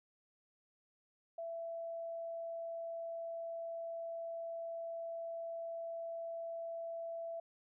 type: tone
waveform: sine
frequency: 667 Hz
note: E5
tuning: 20 cents sharp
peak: -40 dBFS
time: 1.38-7.4 s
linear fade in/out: 5 ms
effects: none